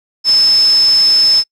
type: tone in noise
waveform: sine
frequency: 5240 Hz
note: E8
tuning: 11 cents flat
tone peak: -6 dBFS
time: 0.24-1.44 s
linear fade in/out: 50 ms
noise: white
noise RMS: -24 dBFS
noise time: 0.24-1.44 s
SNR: +15 dB
effects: noise-tail reverb RT60 0.1 s tail -26 dB re dry + low-pass 8000 Hz 12 dB/octave